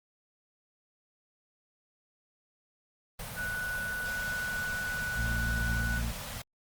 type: band-stop noise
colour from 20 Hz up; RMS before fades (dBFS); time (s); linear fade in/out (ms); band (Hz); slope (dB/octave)
pink; -40; 3.19-6.42; 5; 240 to 480; 48
type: tone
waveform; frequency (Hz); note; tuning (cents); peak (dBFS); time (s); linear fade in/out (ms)
sine; 1480; F#6; 0; -32; 3.35-6.02; 50
type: harmonic tone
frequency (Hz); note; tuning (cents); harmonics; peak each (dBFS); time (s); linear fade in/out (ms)
57.3; A#1; -29; 1 / 2 / 3 / 4; -31 / -36 / -43 / -41; 5.14-6.14; 50
effects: Opus 32 kbps